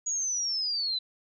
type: linear sweep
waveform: sine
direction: down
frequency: 6800 to 3951 Hz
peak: -27 dBFS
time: 0.06-0.99 s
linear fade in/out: 10 ms
effects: none